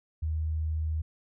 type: tone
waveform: sine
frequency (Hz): 78.6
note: D#2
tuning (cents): +18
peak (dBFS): -27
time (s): 0.22-1.02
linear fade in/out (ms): 10
effects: none